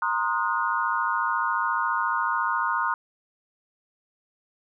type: chord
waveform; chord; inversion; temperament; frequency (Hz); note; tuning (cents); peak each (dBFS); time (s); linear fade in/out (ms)
sine; C half-diminished seventh; third; equal with one note detuned; 932.3 / 1046.5 / 1244.5 / 1447; Bb5 / C6 / Eb6 / Gb6; 0 / 0 / 0 / -39; -28; 0.02-2.94; 2
effects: none